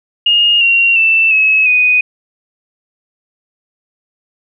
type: tone with pitch steps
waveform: sine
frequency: 2847 / 2753 / 2662 / 2575 / 2490 Hz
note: F7 / F7 / E7 / E7 / D#7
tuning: +33 / -25 / +16 / -41 / +1 cents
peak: -7 dBFS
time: 0.26-2.01 s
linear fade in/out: 5 ms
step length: 350 ms
effects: none